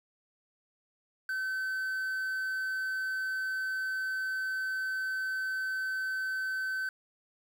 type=tone with quantisation; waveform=triangle; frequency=1532 Hz; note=G6; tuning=40 cents flat; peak=-29 dBFS; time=1.29-6.89 s; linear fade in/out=2 ms; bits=9; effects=none